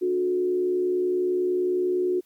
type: tone with frequency modulation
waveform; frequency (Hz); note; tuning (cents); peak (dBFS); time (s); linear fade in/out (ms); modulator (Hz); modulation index
sine; 363.1; F#4; -33; -21; 0.01-2.21; 20; 70.9; 0.45
effects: white hiss -65 dBFS RMS until 2.25 s + Opus 48 kbps